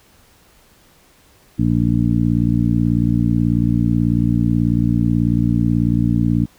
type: harmonic tone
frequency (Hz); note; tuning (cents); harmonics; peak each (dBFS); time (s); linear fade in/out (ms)
58.27; A#1; 0; 1 / 2 / 3 / 4 / 5; -24 / -18 / -19 / -19 / -21; 1.58-6.46; 20
effects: pink hiss -52 dBFS RMS until 6.58 s